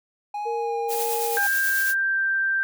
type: tone with vibrato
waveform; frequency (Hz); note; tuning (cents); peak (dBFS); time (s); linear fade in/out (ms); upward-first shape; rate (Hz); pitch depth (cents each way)
triangle; 824; G#5; -14; -25; 0.34-1.47; 5; sine; 1.6; 25
type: tone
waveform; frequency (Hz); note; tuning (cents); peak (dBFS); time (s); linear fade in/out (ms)
sine; 463.6; A#4; -10; -26; 0.45-1.39; 20
type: noise with tremolo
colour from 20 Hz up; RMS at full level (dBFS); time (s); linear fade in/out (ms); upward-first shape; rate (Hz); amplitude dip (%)
blue; -28; 0.88-1.95; 50; triangle; 9.1; 35
type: tone with pitch glide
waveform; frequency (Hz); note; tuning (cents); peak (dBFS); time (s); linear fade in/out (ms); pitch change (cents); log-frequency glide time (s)
sine; 1593 to 1572; G6 to G6; +27 to +4; -20; 1.37-2.63; 0; -23; 1.55-2.19
effects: none